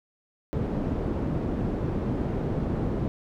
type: low-pass noise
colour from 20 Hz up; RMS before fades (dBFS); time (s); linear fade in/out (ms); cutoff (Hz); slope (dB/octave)
white; -28; 0.53-3.08; 0; 300; 12
effects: none